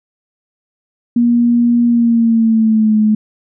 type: tone with pitch glide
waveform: sine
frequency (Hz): 238 to 214.5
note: A#3 to A3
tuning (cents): +36 to -44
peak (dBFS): -8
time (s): 1.16-3.15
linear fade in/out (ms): 5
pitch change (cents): -180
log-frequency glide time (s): 1.86-2.97
effects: none